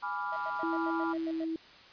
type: chord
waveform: sine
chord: G# diminished seventh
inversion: none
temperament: equal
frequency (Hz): 830.6 / 987.8 / 1174.7 / 1396.9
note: G#5 / B5 / D6 / F6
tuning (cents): 0 / 0 / 0 / 0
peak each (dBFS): -39 / -36 / -39 / -38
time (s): 0.02-1.14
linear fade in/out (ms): 20
type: tone bursts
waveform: triangle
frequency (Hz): 644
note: E5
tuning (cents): -41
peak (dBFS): -37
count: 9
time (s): 0.32-1.446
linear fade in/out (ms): 5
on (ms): 46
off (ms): 89
type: click train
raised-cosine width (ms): 0.2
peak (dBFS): -37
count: 160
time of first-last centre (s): 0.33-1.434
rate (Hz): 144
type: tone with pitch glide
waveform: sine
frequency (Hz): 329.6 to 324.5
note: E4 to E4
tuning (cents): 0 to -27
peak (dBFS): -31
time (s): 0.63-1.56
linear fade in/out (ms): 2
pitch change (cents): -27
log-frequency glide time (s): 1.11-1.33
effects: white hiss -54 dBFS RMS until 1.92 s + resampled to 11025 Hz

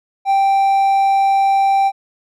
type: tone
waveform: triangle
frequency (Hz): 784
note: G5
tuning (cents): 0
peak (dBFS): -9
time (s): 0.25-1.92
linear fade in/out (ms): 50
effects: none

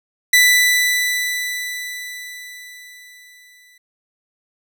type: tone with exponential decay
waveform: sawtooth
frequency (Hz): 1983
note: B6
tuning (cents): +7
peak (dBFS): -5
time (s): 0.33-3.78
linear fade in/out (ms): 5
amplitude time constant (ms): 750
effects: none

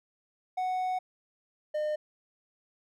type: tone pair in turn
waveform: triangle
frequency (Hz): 740 / 606.6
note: F#5 / D#5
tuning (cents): 0 / -44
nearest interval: minor third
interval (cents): 344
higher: first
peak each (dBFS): -26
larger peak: neither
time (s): 0.57-0.99 / 1.74-1.96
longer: first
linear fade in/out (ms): 10
effects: none

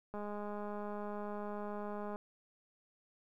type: click train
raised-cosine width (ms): 1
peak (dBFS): -30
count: 419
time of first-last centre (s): 0.14-2.159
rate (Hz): 207
effects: 12-bit

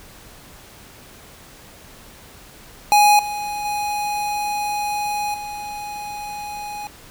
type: tone with level steps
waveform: square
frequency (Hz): 830.6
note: G#5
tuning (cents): 0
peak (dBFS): -11 / -25 / -22 / -29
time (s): 2.92-6.87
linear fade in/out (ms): 0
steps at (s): 3.19 / 3.65 / 5.34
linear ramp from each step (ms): 2
effects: pink hiss -44 dBFS RMS until 7.1 s

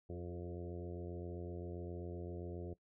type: harmonic tone with a mistuned harmonic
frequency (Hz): 87.6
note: F2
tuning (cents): +6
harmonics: 1 / 2 / 3 / 4 / 5 / 6 / 7 / 8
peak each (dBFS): -46 / -50 / -55 / -48 / -51 / -56 / -58 / -61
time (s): 0.09-2.74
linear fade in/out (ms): 10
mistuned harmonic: 5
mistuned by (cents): -24
effects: noise-tail reverb RT60 0.1 s tail -18 dB re dry

